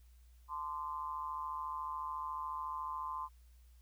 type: tone with amplitude modulation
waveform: sine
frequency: 1035 Hz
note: C6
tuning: 19 cents flat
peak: -34 dBFS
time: 0.48-3.29 s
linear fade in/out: 50 ms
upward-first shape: sine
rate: 154 Hz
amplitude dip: 85%
effects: added 60 Hz sine -58 dBFS peak until 3.81 s + white hiss -74 dBFS RMS until 3.81 s